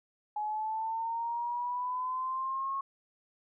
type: linear sweep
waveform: sine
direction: up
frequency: 839 to 1094 Hz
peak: -31 dBFS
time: 0.36-2.81 s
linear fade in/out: 5 ms
effects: none